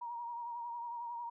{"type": "tone with vibrato", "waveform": "sine", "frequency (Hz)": 946, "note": "A#5", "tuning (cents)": 25, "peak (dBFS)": -39, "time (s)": [0.01, 1.3], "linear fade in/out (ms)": 10, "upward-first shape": "triangle", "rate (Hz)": 11, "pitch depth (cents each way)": 44, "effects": []}